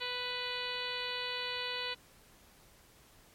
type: harmonic tone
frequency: 494.9 Hz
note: B4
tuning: 4 cents sharp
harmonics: 1 / 2 / 3 / 4 / 5 / 6 / 7 / 8 / 9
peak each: -44 / -44 / -45 / -44 / -43 / -42 / -45 / -42 / -46 dBFS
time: 0-1.95 s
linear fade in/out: 20 ms
effects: pink hiss -61 dBFS RMS until 3.34 s + MP3 64 kbps